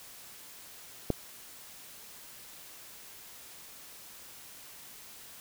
click, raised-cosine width 2 ms, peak -13 dBFS, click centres 1.103 s, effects white hiss -50 dBFS RMS until 5.4 s

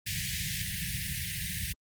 pink band-stop noise, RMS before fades -33 dBFS, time 0.06-1.73 s, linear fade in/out 10 ms, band 190 to 1700 Hz, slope 96 dB/octave, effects high-pass 60 Hz 12 dB/octave + Opus 48 kbps

